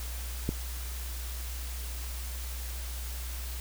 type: click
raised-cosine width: 3 ms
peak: -15 dBFS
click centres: 0.491 s
effects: added 61 Hz sine -35 dBFS peak until 3.6 s + white hiss -43 dBFS RMS until 3.6 s